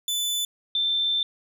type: tone pair in turn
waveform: sawtooth / sine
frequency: 3500 / 3557 Hz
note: A7 / A7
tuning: -10 / +18 cents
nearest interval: unison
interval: 28 cents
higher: second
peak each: -21 dBFS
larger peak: neither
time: 0.08-0.45 / 0.75-1.23 s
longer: second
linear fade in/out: 2 ms
effects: none